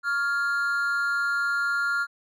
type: tone with amplitude modulation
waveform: triangle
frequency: 1400 Hz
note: F6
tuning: 4 cents sharp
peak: -18 dBFS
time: 0.03-2.07 s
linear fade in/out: 50 ms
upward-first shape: sine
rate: 276 Hz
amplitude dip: 65%
effects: none